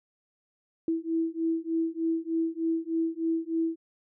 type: beating tone pair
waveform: sine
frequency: 326 / 329.3 Hz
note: E4 / E4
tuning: -19 / -2 cents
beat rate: 3.3 Hz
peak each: -29 dBFS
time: 0.88-3.76 s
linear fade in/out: 2 ms
effects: none